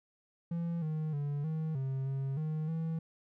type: tone with pitch steps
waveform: triangle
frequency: 169.2 / 155.8 / 144.2 / 158.3 / 133.7 / 135.5 / 155.6 / 162.4 Hz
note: E3 / D#3 / D3 / D#3 / C3 / C#3 / D#3 / E3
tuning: +45 / +3 / -31 / +30 / +38 / -39 / 0 / -26 cents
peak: -30 dBFS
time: 0.51-2.99 s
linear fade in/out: 5 ms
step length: 310 ms
effects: none